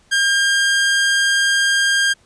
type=tone; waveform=sawtooth; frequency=1606 Hz; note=G6; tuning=41 cents sharp; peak=-10 dBFS; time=0.11-2.14 s; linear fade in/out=20 ms; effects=pink hiss -55 dBFS RMS until 2.25 s + resampled to 22050 Hz